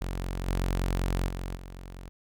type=tone with level steps; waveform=sawtooth; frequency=45.21 Hz; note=F#1; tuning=39 cents flat; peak=-27 / -22 / -29 / -37 dBFS; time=0.01-2.09 s; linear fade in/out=0 ms; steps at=0.47 / 1.28 / 1.56 s; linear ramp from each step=5 ms; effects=none